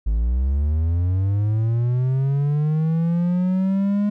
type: linear sweep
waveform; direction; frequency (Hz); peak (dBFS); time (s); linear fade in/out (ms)
triangle; up; 51 to 207.7; -15; 0.06-4.1; 10
effects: none